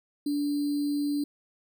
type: tone with sample-and-hold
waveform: sine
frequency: 290 Hz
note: D4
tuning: 22 cents flat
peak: -25 dBFS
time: 0.26-1.24 s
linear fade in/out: 5 ms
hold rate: 4410 Hz
effects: none